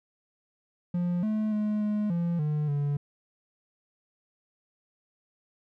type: tone with pitch steps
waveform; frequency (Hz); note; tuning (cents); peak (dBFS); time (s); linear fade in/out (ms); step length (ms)
triangle; 175.9 / 215.3 / 211.4 / 210 / 171.3 / 150.4 / 143.9; F3 / A3 / G#3 / G#3 / F3 / D3 / D3; +13 / -37 / +31 / +19 / -33 / +42 / -35; -23; 0.94-2.97; 5; 290
effects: none